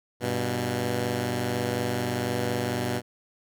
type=tone pair together; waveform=10% pulse; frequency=98.03 / 122.2 Hz; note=G2 / B2; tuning=+1 / -18 cents; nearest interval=major third; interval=381 cents; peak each=-23 / -19 dBFS; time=0.2-3.02 s; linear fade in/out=50 ms; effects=none